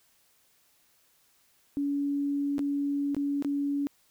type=tone with dropouts; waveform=sine; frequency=283.7 Hz; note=C#4; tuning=40 cents sharp; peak=-26 dBFS; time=1.77-3.87 s; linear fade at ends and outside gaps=0 ms; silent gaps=2.582-2.592 / 3.147-3.166 / 3.424-3.447 s; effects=white hiss -66 dBFS RMS until 4.1 s